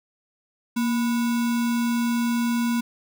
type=tone with sample-and-hold; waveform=sine; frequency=235 Hz; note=A#3; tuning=14 cents sharp; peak=-20 dBFS; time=0.76-2.81 s; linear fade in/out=10 ms; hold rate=1225 Hz; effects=none